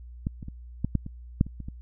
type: clicks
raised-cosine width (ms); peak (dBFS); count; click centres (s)
5; -15 / -25 / -25 / -13 / -11 / -23 / -7 / -26 / -26 / -24; 10; 0.269 / 0.428 / 0.484 / 0.846 / 0.953 / 1.064 / 1.411 / 1.466 / 1.603 / 1.685
effects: added 60 Hz sine -41 dBFS peak until 1.81 s